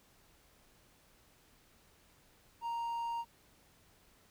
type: tone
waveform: triangle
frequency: 932.3 Hz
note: A#5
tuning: in tune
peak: -33 dBFS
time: 2.61-3.25 s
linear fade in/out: 50 ms
effects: pink hiss -66 dBFS RMS until 4.3 s